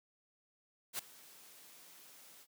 white noise with ADSR envelope, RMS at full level -37 dBFS, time 0.93-2.47 s, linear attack 59 ms, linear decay 6 ms, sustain -21 dB, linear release 56 ms, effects high-pass 150 Hz 12 dB/octave

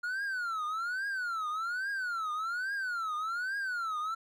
triangle tone with vibrato, 1410 Hz, F6, 16 cents sharp, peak -30 dBFS, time 0.03-4.15 s, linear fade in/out 10 ms, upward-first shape triangle, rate 1.2 Hz, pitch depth 270 cents each way, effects none

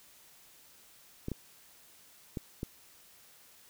clicks, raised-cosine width 3 ms, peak -22 dBFS, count 4, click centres 1.284 / 1.317 / 2.372 / 2.631 s, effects white hiss -59 dBFS RMS until 3.69 s

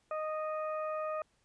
harmonic tone, 620 Hz, D#5, 6 cents flat, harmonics 1 / 2 / 3 / 4, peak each -35 / -38 / -53 / -52 dBFS, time 0.11-1.22 s, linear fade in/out 2 ms, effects pink hiss -73 dBFS RMS until 1.44 s + resampled to 22050 Hz

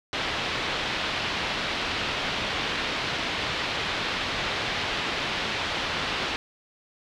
white low-pass noise, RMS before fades -29 dBFS, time 0.13-6.36 s, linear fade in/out 0 ms, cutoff 3800 Hz, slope 24 dB/octave, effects none

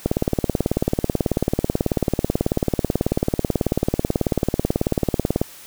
click train, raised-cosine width 2 ms, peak -4 dBFS, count 99, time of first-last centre 0.06-5.415 s, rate 18.3 Hz, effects white hiss -42 dBFS RMS until 5.66 s

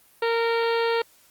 harmonic tone with a mistuned harmonic, 461.7 Hz, A#4, 17 cents flat, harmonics 1 / 2 / 3 / 4 / 5 / 6 / 7 / 8 / 9 / 10, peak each -22 / -28 / -32 / -34 / -36 / -38 / -39 / -40 / -41 / -42 dBFS, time 0.22-1.02 s, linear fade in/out 5 ms, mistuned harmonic 10, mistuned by -48 cents, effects white hiss -57 dBFS RMS until 1.3 s + Opus 32 kbps

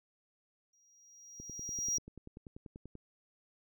triangle tone with exponential growth, 5720 Hz, F8, 41 cents sharp, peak -28 dBFS, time 0.73-1.98 s, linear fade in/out 5 ms, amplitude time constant 270 ms
click train, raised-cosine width 3 ms, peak -35 dBFS, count 17, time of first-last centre 1.4-2.953 s, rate 10.3 Hz
effects none

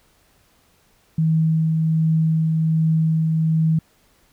sine tone with tremolo, 160 Hz, D#3, 49 cents sharp, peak -14 dBFS, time 1.18-3.79 s, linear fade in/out 5 ms, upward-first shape triangle, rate 1.3 Hz, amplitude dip 25%, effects pink hiss -59 dBFS RMS until 4.32 s

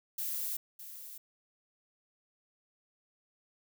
violet noise with echo, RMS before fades -36 dBFS, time 0.18-0.57 s, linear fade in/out 5 ms, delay 610 ms, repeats 1, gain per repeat -11 dB, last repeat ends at 1.18 s, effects none

